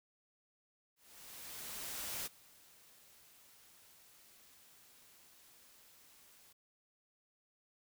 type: noise with ADSR envelope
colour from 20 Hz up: white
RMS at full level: -41 dBFS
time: 0.96-6.53 s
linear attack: 1300 ms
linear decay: 21 ms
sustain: -22 dB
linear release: 9 ms
effects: none